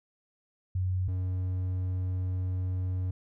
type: tone pair in turn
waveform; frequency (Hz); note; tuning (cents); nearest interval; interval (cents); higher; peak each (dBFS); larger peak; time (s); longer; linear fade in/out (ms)
sine / triangle; 92.5 / 92.09; F#2 / F#2; 0 / -8; unison; 8; first; -26; neither; 0.75-1.08 / 1.08-3.11; second; 5
effects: none